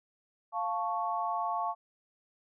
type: chord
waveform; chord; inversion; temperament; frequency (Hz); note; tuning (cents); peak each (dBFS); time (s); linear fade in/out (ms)
sine; F augmented; none; equal; 698.5 / 880 / 1108.7; F5 / A5 / C#6; 0 / 0 / 0; -34; 0.52-1.75; 50
effects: none